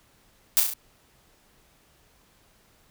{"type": "noise with echo", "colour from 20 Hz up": "blue", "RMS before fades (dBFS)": -18, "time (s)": [0.57, 0.6], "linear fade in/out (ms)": 0, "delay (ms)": 34, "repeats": 4, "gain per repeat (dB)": -4, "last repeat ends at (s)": 0.736, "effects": ["pink hiss -61 dBFS RMS until 2.9 s"]}